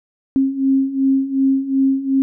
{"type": "beating tone pair", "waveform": "sine", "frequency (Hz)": [267.3, 270], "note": ["C4", "C#4"], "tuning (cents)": [37, -45], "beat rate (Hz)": 2.7, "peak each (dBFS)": [-19, -15], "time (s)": [0.36, 2.22], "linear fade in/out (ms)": 0, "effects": []}